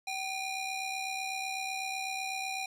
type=ring-modulated tone; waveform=sawtooth; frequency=1600 Hz; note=G6; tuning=35 cents sharp; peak=-27 dBFS; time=0.07-2.66 s; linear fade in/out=5 ms; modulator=834 Hz; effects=low-pass 10000 Hz 12 dB/octave